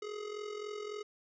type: tone with amplitude modulation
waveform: square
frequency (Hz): 419.7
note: G#4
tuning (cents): +18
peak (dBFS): -37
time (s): 0.02-1.03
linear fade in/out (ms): 5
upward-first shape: sine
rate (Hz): 43.6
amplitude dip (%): 65
effects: resampled to 16000 Hz